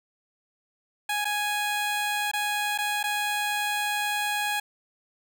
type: tone with dropouts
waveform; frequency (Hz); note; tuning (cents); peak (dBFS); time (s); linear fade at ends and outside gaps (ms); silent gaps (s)
15% pulse; 830.6; G#5; 0; -19; 1.09-4.6; 5; 1.246-1.252 / 2.315-2.334 / 2.778-2.785 / 3.03-3.038
effects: none